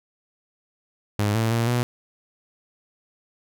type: tone with pitch steps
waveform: sawtooth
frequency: 103.7 / 112.8 / 116.1 / 121.5 Hz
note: G#2 / A2 / A#2 / B2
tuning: -2 / +44 / -7 / -28 cents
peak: -16 dBFS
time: 1.19-1.83 s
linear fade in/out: 0 ms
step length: 160 ms
effects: none